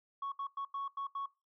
sine tone bursts at uneven times, 1108.7 Hz, C#6, in tune, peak -34 dBFS, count 6, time 0.22-0.32 / 0.39-0.47 / 0.57-0.65 / 0.74-0.88 / 0.97-1.07 / 1.15-1.26 s, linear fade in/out 5 ms, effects noise-tail reverb RT60 0.3 s tail -23 dB re dry + tanh soft clip ceiling -33 dBFS

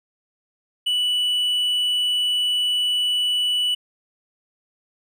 triangle tone, 2960 Hz, F#7, in tune, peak -17 dBFS, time 0.86-3.75 s, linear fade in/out 10 ms, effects none

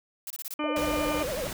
blue noise bursts, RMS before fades -36 dBFS, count 5, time 0.27-0.54 s, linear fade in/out 2 ms, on 34 ms, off 25 ms
harmonic tone, 300 Hz, D4, 37 cents sharp, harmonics 1 / 2 / 3 / 4 / 5 / 6 / 7 / 8 / 10, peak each -30 / -36 / -38 / -34 / -46 / -48 / -46 / -38 / -42 dBFS, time 0.59-1.23 s, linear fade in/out 5 ms
sine tone with vibrato, 560 Hz, C#5, 18 cents sharp, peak -30 dBFS, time 0.64-1.47 s, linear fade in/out 0 ms, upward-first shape triangle, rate 11 Hz, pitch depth 280 cents each way
pink noise, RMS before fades -35 dBFS, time 0.76-1.53 s, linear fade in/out 2 ms
effects none

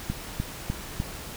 click train, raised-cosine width 5 ms, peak -14 dBFS, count 4, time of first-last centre 0.1-1.001 s, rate 3.33 Hz, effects pink hiss -39 dBFS RMS until 1.36 s

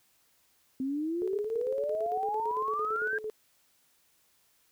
sine exponential sweep, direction up, 257.9 to 1620 Hz, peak -29 dBFS, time 0.8-3.18 s, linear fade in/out 2 ms
sine tone with tremolo, 431.9 Hz, A4, 32 cents flat, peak -32 dBFS, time 1.22-3.3 s, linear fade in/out 0 ms, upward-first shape square, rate 8.9 Hz, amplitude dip 65%
effects white hiss -68 dBFS RMS until 4.71 s

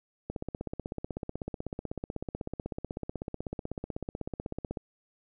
click train, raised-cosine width 2 ms, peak -21 dBFS, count 73, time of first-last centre 0.3-4.772 s, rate 16.1 Hz, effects none

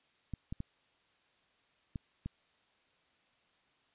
clicks, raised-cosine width 5 ms, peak -26 dBFS, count 5, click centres 0.337 / 0.525 / 0.604 / 1.958 / 2.26 s, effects white hiss -71 dBFS RMS until 3.94 s + resampled to 8000 Hz

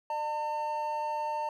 triangle tone pair together, 602.7 / 903 Hz, D5 / A5, +45 / +45 cents, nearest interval perfect fifth, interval 700 cents, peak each -35 / -29 dBFS, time 0.1-1.49 s, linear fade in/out 2 ms, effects none

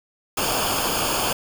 pink noise with comb filter, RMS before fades -23 dBFS, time 0.37-1.33 s, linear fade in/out 5 ms, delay 0.51 ms, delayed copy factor -0.75, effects none

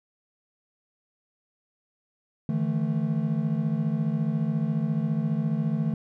triangle chord, D suspended second, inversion none, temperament equal with one note detuned, 150.35 / 164.81 / 220 Hz, D3 / E3 / A3, +41 / 0 / 0 cents, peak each -26 dBFS, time 2.49-5.94 s, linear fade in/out 2 ms, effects none

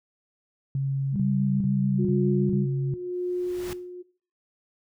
sine tone bursts, 136.7 Hz, C#3, 24 cents flat, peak -23 dBFS, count 5, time 0.75-2.94 s, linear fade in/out 2 ms, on 410 ms, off 35 ms
sine tone with vibrato, 196 Hz, G3, in tune, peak -24 dBFS, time 1.12-2.67 s, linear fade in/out 50 ms, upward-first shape triangle, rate 7 Hz, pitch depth 38 cents each way
sine tone with tremolo, 358.8 Hz, F4, 47 cents sharp, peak -24 dBFS, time 1.98-4.03 s, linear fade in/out 20 ms, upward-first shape sine, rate 0.9 Hz, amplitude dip 75%
pink noise with exponential growth, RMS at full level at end -36 dBFS, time 3.13-3.73 s, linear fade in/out 0 ms, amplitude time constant 130 ms
effects noise-tail reverb RT60 0.4 s tail -18 dB re dry

